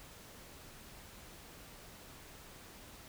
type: silence
effects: pink hiss -54 dBFS RMS until 3.08 s